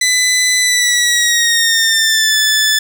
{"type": "tone with pitch glide", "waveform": "15% pulse", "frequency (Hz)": [2002, 1742.8], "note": ["B6", "A6"], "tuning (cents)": [23, -17], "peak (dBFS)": -4, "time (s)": [0.01, 2.79], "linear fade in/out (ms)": 5, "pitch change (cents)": -240, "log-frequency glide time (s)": [0.59, 2.37], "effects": []}